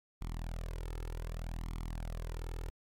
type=tone with flanger; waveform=sawtooth; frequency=41 Hz; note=E1; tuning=9 cents flat; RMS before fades=-40 dBFS; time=0.21-2.7 s; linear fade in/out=0 ms; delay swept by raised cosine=0.9 to 2.3 ms; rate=0.65 Hz; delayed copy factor=+0.7; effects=AAC 48 kbps